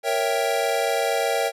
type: chord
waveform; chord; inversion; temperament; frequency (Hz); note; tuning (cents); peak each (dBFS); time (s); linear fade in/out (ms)
square; A# diminished seventh; none; equal; 466.2 / 554.4 / 659.3 / 784; A#4 / C#5 / E5 / G5; 0 / 0 / 0 / 0; -27; 0.03-1.52; 50
effects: resampled to 32000 Hz